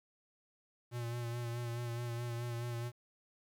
square tone with vibrato, 119 Hz, A#2, 36 cents sharp, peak -38 dBFS, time 0.91-2.92 s, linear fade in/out 50 ms, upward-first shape sine, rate 4.7 Hz, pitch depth 32 cents each way, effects 11-bit

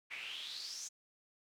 pink noise with band-pass filter sweep, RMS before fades -45 dBFS, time 0.1-0.89 s, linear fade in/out 20 ms, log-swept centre 2200 to 6600 Hz, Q 6.4, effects none

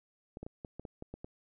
clicks, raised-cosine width 2 ms, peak -29 dBFS, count 9, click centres 0.371 / 0.43 / 0.465 / 0.648 / 0.796 / 0.852 / 1.024 / 1.14 / 1.245 s, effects none

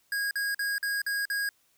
square tone bursts, 1639 Hz, G#6, 23 cents flat, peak -28 dBFS, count 6, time 0.12-1.49 s, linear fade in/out 2 ms, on 190 ms, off 46 ms, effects white hiss -68 dBFS RMS until 1.77 s

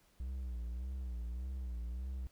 triangle tone with vibrato, 61.74 Hz, B1, in tune, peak -36 dBFS, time 0.2-2.27 s, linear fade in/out 0 ms, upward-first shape sine, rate 1.7 Hz, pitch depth 99 cents each way, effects pink hiss -70 dBFS RMS until 2.31 s

